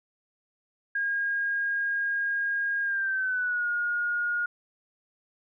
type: tone with pitch glide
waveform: sine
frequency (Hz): 1626 to 1432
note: G#6 to F6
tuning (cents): -37 to +43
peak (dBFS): -25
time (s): 0.95-4.46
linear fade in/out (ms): 5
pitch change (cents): -220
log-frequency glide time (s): 2.83-3.68
effects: none